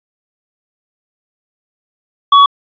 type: tone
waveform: square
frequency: 1127 Hz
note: C#6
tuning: 28 cents sharp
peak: -4 dBFS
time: 2.32-2.46 s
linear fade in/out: 5 ms
effects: resampled to 11025 Hz + 7-bit